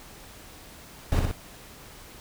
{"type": "noise with echo", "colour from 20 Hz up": "brown", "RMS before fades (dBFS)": -22, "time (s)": [1.12, 1.19], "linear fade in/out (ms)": 0, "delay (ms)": 61, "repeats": 2, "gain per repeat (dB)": -3, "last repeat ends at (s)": 1.312, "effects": ["pink hiss -47 dBFS RMS until 2.2 s"]}